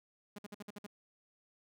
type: tone bursts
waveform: sawtooth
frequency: 206 Hz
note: G#3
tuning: 14 cents flat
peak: -40 dBFS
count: 7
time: 0.36-0.866 s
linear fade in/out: 5 ms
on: 26 ms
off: 54 ms
effects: none